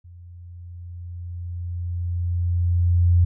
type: tone with level ramp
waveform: sine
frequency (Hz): 87.31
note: F2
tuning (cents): 0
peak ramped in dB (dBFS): -41 to -12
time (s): 0.04-3.25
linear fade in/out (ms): 10
effects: none